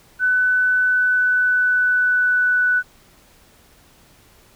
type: tone with pitch glide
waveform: sine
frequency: 1500 to 1487.1 Hz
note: F#6 to F#6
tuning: +23 to +8 cents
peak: -14 dBFS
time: 0.19-2.83 s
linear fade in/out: 50 ms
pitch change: -15 cents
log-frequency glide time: 0.86-2.64 s
effects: pink hiss -52 dBFS RMS until 4.55 s